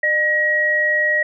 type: tone pair together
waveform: sine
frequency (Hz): 605.1 / 1900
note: D#5 / A#6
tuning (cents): -48 / +33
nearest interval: octave + minor sixth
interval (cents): 1981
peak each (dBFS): -23 / -15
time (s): 0.03-1.23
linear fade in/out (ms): 5
effects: none